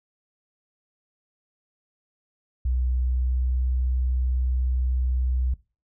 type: tone with pitch glide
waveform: sine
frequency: 62.6 to 63.14 Hz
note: B1 to B1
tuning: +24 to +39 cents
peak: -21 dBFS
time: 2.65-5.54 s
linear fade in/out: 5 ms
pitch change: +15 cents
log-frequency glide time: 3.01-3.56 s
effects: noise-tail reverb RT60 0.3 s tail -19 dB re dry